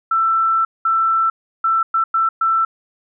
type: tone bursts at uneven times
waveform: sine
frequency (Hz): 1333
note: E6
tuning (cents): +19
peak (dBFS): -13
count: 6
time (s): 0.11-0.65 / 0.85-1.3 / 1.64-1.83 / 1.94-2.04 / 2.14-2.29 / 2.41-2.65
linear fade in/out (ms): 5
effects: none